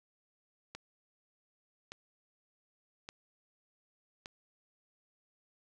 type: click train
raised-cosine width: 0.2 ms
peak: -26 dBFS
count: 4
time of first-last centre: 0.75-4.259 s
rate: 0.855 Hz
effects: none